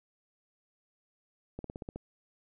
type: slowing click train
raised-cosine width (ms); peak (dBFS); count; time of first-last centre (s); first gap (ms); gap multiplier
2; -26; 7; 1.59-1.96; 53; 1.06
effects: none